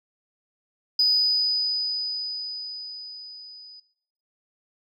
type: tone with level ramp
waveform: sine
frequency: 4978 Hz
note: D#8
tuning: in tune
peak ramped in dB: -15 to -43 dBFS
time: 0.99-3.8 s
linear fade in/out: 5 ms
effects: noise-tail reverb RT60 0.9 s tail -22 dB re dry + tanh soft clip ceiling -12 dBFS